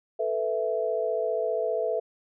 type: chord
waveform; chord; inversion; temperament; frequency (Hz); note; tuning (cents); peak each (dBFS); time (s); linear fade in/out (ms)
sine; A suspended second; none; just; 440 / 495 / 660; A4 / B4 / E5; 0 / +4 / +2; -29 / -30 / -28; 0.19-2; 10
effects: none